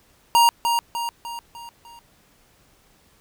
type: tone with echo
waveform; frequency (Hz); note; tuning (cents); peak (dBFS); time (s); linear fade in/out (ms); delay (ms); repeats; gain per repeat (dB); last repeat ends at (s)
square; 938; A#5; +11; -13; 0.35-0.49; 0; 300; 5; -6; 1.99
effects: pink hiss -58 dBFS RMS until 3.2 s